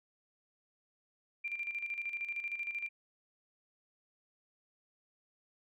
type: tone with tremolo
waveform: sine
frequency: 2375 Hz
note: D7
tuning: 19 cents sharp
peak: -34 dBFS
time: 1.44-2.89 s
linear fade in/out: 10 ms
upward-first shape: square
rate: 13 Hz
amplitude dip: 60%
effects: none